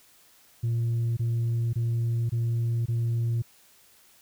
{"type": "tone bursts", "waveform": "sine", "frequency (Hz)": 116.54, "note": "A#2", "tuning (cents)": 0, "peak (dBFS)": -21, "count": 5, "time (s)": [0.63, 3.422], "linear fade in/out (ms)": 10, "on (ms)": 540, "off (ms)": 23, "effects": ["tanh soft clip ceiling -22 dBFS", "white hiss -58 dBFS RMS until 4.21 s"]}